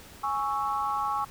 sine chord, C# minor, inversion second, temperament equal, 830.6 / 1108.7 / 1318.5 Hz, G#5 / C#6 / E6, 0 / 0 / 0 cents, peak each -30 / -29 / -34 dBFS, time 0.23-1.25 s, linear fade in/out 10 ms, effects pink hiss -49 dBFS RMS until 1.3 s

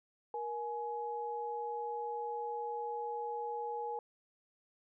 sine tone pair together, 472 / 841 Hz, A#4 / G#5, +22 / +22 cents, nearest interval minor seventh, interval 1000 cents, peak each -40 / -38 dBFS, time 0.34-3.99 s, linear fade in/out 2 ms, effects none

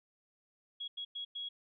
sine tone bursts at uneven times, 3322 Hz, G#7, in tune, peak -38 dBFS, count 4, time 0.8-0.88 / 0.97-1.05 / 1.15-1.25 / 1.35-1.49 s, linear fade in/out 10 ms, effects none

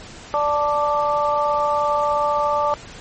harmonic tone, 293.7 Hz, D4, in tune, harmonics 2 / 3 / 4, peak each -21 / -21 / -21 dBFS, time 0.34-2.74 s, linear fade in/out 0 ms, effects pink hiss -39 dBFS RMS until 3 s + MP3 32 kbps

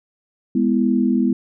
sine chord, E major, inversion first, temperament just, 206 / 247.2 / 329.6 Hz, G#3 / B3 / E4, -14 / +2 / 0 cents, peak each -19 / -17 / -22 dBFS, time 0.55-1.33 s, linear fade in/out 5 ms, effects none

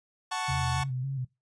sawtooth chord, F# minor, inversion none, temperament equal, 740 / 880 / 1108.7 Hz, F#5 / A5 / C#6, 0 / 0 / 0 cents, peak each -31 / -30 / -30 dBFS, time 0.31-0.84 s, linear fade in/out 10 ms
sine tone with vibrato, 131.7 Hz, C3, 12 cents sharp, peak -29 dBFS, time 0.48-1.25 s, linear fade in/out 10 ms, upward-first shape square, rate 3.6 Hz, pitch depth 56 cents each way
sine tone, 82.6 Hz, E2, 4 cents sharp, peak -33 dBFS, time 0.49-0.83 s, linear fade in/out 20 ms
effects noise-tail reverb RT60 0.2 s tail -20 dB re dry + resampled to 22050 Hz

